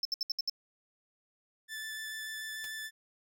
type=tone bursts; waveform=triangle; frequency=5290 Hz; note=E8; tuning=5 cents sharp; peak=-28 dBFS; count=6; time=0.03-0.497 s; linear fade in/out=2 ms; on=22 ms; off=67 ms
type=tone with vibrato; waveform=sawtooth; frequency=1753 Hz; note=A6; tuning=7 cents flat; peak=-35 dBFS; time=1.68-2.91 s; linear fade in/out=50 ms; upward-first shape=square; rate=6.8 Hz; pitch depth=8 cents each way
type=noise with exponential decay; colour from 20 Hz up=white; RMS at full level=-43 dBFS; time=2.64-2.71 s; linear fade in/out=0 ms; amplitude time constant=15 ms
effects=none